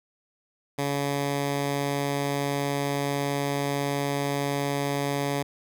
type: tone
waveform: 10% pulse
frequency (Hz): 141.5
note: C#3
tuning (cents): +36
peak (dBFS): -17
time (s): 0.78-5.43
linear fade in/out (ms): 10
effects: none